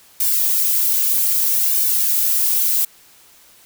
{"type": "noise with flanger", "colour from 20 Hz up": "violet", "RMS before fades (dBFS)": -17, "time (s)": [0.2, 2.85], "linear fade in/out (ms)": 5, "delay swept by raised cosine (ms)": [1.5, 3.8], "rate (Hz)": 0.63, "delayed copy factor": -0.8, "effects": ["white hiss -49 dBFS RMS until 3.65 s"]}